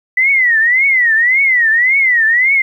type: tone with vibrato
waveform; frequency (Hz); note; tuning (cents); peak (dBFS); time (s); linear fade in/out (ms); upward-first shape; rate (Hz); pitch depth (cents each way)
sine; 1975.5; B6; 0; -8; 0.17-2.62; 5; triangle; 1.8; 220
effects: 8-bit